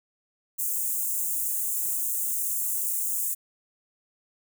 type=high-pass noise; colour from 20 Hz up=white; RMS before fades=-28 dBFS; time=0.58-3.35 s; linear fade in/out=20 ms; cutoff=7000 Hz; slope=48 dB/octave; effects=none